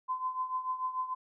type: tone with tremolo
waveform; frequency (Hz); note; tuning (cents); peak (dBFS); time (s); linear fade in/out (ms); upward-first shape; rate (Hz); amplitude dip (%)
sine; 1025; C6; -36; -28; 0.08-1.15; 20; triangle; 6.8; 80
effects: none